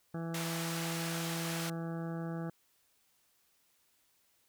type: harmonic tone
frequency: 166 Hz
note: E3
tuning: 12 cents sharp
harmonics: 1 / 2 / 3 / 4 / 5 / 7 / 8 / 9 / 10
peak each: -37 / -43 / -47 / -49 / -51 / -54 / -55 / -56 / -57 dBFS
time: 0.14-2.5 s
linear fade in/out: 5 ms
type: band-pass noise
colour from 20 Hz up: pink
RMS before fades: -41 dBFS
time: 0.34-1.7 s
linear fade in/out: 5 ms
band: 980 to 14000 Hz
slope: 12 dB/octave
effects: white hiss -72 dBFS RMS until 4.48 s